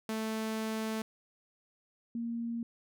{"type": "tone pair in turn", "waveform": ["sawtooth", "sine"], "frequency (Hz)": [220, 233.1], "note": ["A3", "A#3"], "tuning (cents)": [0, 0], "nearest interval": "minor second", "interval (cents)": 100, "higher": "second", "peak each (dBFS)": [-29, -33], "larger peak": "first", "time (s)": [[0.09, 1.02], [2.15, 2.63]], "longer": "first", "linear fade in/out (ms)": 2, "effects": []}